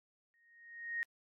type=tone with exponential growth; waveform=sine; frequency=1865 Hz; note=A#6; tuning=in tune; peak=-32 dBFS; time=0.34-1.03 s; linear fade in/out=0 ms; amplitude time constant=150 ms; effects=AAC 48 kbps